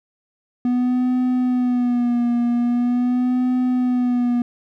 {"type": "tone with vibrato", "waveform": "triangle", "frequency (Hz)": 245.4, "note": "B3", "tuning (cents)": -11, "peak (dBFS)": -14, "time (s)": [0.65, 4.42], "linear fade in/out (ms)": 2, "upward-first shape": "sine", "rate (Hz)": 0.43, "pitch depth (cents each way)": 47, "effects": []}